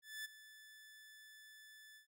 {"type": "tone with ADSR envelope", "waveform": "sawtooth", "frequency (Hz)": 1744, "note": "A6", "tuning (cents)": -16, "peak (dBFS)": -39, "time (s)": [0.02, 2.07], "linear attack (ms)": 230, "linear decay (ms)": 14, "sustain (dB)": -15, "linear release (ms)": 110, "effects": []}